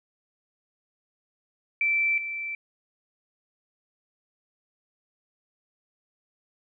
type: tone pair in turn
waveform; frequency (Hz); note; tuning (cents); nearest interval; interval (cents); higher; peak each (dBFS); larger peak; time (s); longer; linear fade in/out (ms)
sine; 2333 / 2333; D7 / D7; -12 / -12; unison; 0; neither; -21 / -30; first; 1.81-2.18 / 2.18-2.55; neither; 2
effects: none